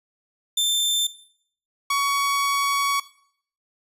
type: tone pair in turn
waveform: sawtooth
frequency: 3563 / 1122.3 Hz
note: A7 / C#6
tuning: +21 / +21 cents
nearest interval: octave + minor sixth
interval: 2000 cents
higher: first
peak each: -16 / -16 dBFS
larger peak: neither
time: 0.57-1.07 / 1.9-3 s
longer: second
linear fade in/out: 5 ms
effects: noise-tail reverb RT60 0.6 s tail -17 dB re dry + resampled to 32000 Hz